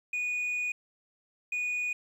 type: tone pair in turn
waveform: sine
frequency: 2464 / 2464 Hz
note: D#7 / D#7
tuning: -17 / -17 cents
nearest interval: unison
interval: 0 cents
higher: neither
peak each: -26 dBFS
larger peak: neither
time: 0.13-0.72 / 1.52-1.93 s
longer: first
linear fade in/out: 5 ms
effects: tanh soft clip ceiling -28 dBFS + 10-bit